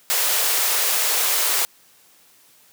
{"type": "high-pass noise", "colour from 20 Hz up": "white", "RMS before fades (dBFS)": -20, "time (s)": [0.1, 1.65], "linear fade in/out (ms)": 0, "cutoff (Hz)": 390, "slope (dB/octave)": 48, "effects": ["white hiss -54 dBFS RMS until 2.72 s", "high-pass 100 Hz 12 dB/octave"]}